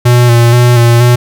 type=tone with vibrato; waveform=square; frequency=120 Hz; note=B2; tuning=49 cents flat; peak=-4 dBFS; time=0.05-1.16 s; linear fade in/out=10 ms; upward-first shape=square; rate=2.1 Hz; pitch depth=28 cents each way; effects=none